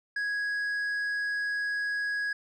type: tone with tanh clipping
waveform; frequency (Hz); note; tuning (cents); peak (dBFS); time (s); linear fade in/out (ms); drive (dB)
sine; 1661.2; G#6; 0; -29; 0.16-2.33; 5; 5
effects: none